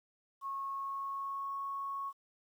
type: tone with pitch glide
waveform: sine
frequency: 1094 to 1103.5 Hz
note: C#6 to C#6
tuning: -23 to -8 cents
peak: -36 dBFS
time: 0.41-2.13 s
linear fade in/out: 50 ms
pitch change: +15 cents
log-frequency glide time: 0.64-1.64 s
effects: 11-bit